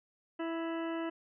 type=harmonic tone with a mistuned harmonic; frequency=329.6 Hz; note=E4; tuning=in tune; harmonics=1 / 2 / 3 / 4 / 5 / 6 / 8 / 9; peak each=-35 / -41 / -45 / -47 / -49 / -51 / -53 / -54 dBFS; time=0.39-1.1 s; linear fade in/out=10 ms; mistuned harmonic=5; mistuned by=+16 cents; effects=none